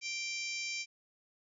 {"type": "harmonic tone with a mistuned harmonic", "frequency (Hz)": 784, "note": "G5", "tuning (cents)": 0, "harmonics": [3, 4, 5, 6, 7, 8, 9], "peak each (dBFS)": [-38, -49, -50, -45, -44, -46, -48], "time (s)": [0.01, 0.86], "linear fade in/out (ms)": 50, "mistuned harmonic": 6, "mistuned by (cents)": 17, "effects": []}